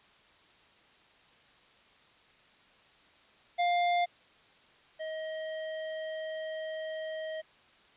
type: tone pair in turn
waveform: square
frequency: 702 / 631.8 Hz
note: F5 / D#5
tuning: +9 / +26 cents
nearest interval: major second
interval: 183 cents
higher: first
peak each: -26 / -36 dBFS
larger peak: first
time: 3.58-4.06 / 4.99-7.42 s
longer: second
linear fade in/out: 20 ms
effects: white hiss -61 dBFS RMS until 7.96 s + resampled to 8000 Hz